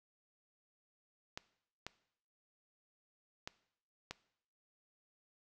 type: clicks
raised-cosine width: 0.2 ms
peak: -24 dBFS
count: 4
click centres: 1.375 / 1.866 / 3.475 / 4.11 s
effects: noise-tail reverb RT60 0.7 s tail -19 dB re dry